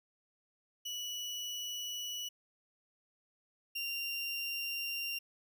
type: tone pair in turn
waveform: 30% pulse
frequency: 2944 / 2776 Hz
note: F#7 / F7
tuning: -9 / -11 cents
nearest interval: minor second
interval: 102 cents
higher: first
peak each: -35 / -33 dBFS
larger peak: second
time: 0.85-2.29 / 3.75-5.19 s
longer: neither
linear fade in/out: 10 ms
effects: none